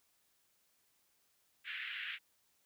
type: band-pass noise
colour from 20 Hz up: pink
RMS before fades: -43 dBFS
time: 1.64-2.19 s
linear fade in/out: 50 ms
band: 1600 to 3200 Hz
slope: 48 dB/octave
effects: white hiss -75 dBFS RMS until 2.65 s